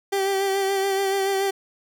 30% pulse tone with vibrato, 390.4 Hz, G4, 7 cents flat, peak -18 dBFS, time 0.12-1.51 s, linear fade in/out 10 ms, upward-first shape sine, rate 7 Hz, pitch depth 28 cents each way, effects none

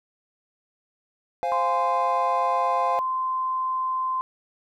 triangle chord, F minor, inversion second, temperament equal with one note detuned, 523.3 / 698.5 / 826.8 Hz, C5 / F5 / Ab5, 0 / 0 / -8 cents, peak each -27 / -24 / -26 dBFS, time 1.43-2.99 s, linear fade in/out 0 ms
sine tone, 1037 Hz, C6, 16 cents flat, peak -23 dBFS, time 1.52-4.21 s, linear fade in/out 0 ms
effects none

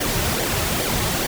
pink noise with flanger, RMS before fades -22 dBFS, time 0-1.27 s, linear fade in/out 10 ms, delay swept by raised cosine 0.75 to 4.25 ms, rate 2.4 Hz, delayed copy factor -0.6, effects none

